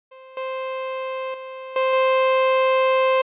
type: tone with level steps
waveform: 30% pulse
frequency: 523.3 Hz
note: C5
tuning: in tune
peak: -39 / -23 / -30 / -15 / -13 dBFS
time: 0.11-3.22 s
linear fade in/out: 10 ms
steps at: 0.37 / 1.34 / 1.76 / 1.93 s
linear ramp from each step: 2 ms
effects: resampled to 8000 Hz